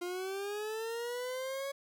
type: linear sweep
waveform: 40% pulse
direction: up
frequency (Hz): 349.2 to 558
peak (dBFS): -35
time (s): 0.01-1.72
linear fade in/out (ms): 10
effects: 12-bit